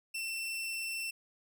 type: tone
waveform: sawtooth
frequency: 2689 Hz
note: E7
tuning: 34 cents sharp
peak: -32 dBFS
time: 0.14-1.11 s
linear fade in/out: 10 ms
effects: none